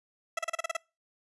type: tone bursts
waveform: 15% pulse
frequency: 659.3 Hz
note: E5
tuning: in tune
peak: -22 dBFS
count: 8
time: 0.37-0.768 s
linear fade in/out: 5 ms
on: 20 ms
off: 34 ms
effects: noise-tail reverb RT60 0.3 s tail -26 dB re dry + resampled to 24000 Hz